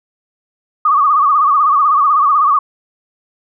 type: tone with vibrato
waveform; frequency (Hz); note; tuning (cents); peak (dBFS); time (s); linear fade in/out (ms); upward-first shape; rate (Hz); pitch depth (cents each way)
sine; 1174.7; D6; 0; -8; 0.85-2.59; 5; sine; 16; 110
effects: none